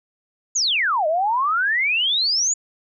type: exponential two-way sweep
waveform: sine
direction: down then up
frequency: 7070 to 602 to 7070 Hz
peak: -17 dBFS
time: 0.55-2.54 s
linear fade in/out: 10 ms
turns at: 1.07 s
effects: none